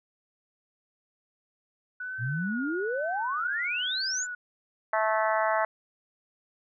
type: tone with vibrato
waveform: sine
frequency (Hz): 1480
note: F#6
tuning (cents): 0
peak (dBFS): -33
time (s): 2-4.35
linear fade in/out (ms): 5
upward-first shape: triangle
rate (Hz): 1.1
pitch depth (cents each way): 79
type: exponential sweep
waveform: sine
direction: up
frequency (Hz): 110 to 7400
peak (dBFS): -28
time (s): 2.18-4.27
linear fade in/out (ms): 50
type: harmonic tone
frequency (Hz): 218.1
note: A3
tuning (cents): -15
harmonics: 3 / 4 / 5 / 6 / 7 / 8 / 9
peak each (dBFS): -27 / -29 / -31 / -33 / -34 / -35 / -36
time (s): 4.93-5.65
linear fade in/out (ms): 2
effects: none